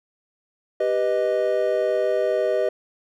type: chord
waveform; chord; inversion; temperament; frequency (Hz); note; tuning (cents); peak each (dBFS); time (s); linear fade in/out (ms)
triangle; G augmented; none; equal; 392 / 493.9 / 622.3; G4 / B4 / D#5; 0 / 0 / 0; -23 / -22 / -20; 0.8-2.69; 5
effects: none